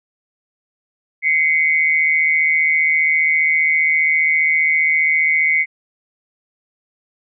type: tone pair together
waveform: sine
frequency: 2062 / 2217 Hz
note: C7 / C#7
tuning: -26 / 0 cents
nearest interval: minor second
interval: 126 cents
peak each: -15 / -16 dBFS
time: 1.22-5.66 s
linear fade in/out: 50 ms
effects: none